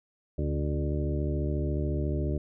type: harmonic tone with a mistuned harmonic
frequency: 74.1 Hz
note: D2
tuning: 16 cents sharp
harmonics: 1 / 2 / 3 / 4 / 5 / 6 / 8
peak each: -29 / -32 / -39 / -36 / -36 / -42 / -40 dBFS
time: 0.38-2.38 s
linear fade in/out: 5 ms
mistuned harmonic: 2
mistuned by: -42 cents
effects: none